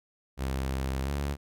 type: tone with pitch glide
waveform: sawtooth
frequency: 66.4 to 70.76 Hz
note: C2 to C#2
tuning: +26 to +36 cents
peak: -25 dBFS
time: 0.37-1.37 s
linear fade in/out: 50 ms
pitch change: +110 cents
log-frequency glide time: 1.03-1.1 s
effects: none